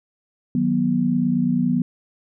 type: chord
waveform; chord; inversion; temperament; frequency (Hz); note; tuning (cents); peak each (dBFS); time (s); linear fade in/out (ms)
sine; B major; first; equal with one note detuned; 155.56 / 185 / 243.4; D#3 / F#3 / B3; 0 / 0 / -25; -25 / -22 / -19; 0.55-1.82; 2
effects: none